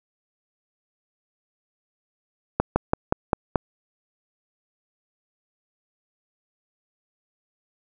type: slowing click train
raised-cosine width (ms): 1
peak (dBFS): -4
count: 6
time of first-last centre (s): 2.6-3.558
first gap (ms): 160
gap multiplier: 1.09
effects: none